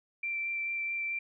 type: tone with vibrato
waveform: sine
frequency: 2349 Hz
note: D7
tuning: in tune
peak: -31 dBFS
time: 0.23-1.19 s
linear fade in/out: 5 ms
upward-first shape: sine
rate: 4.6 Hz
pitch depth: 9 cents each way
effects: none